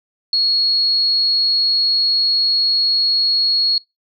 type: tone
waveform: sine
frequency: 4324 Hz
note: C#8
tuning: 44 cents flat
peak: -13 dBFS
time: 0.33-3.78 s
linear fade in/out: 2 ms
effects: noise-tail reverb RT60 0.2 s tail -24 dB re dry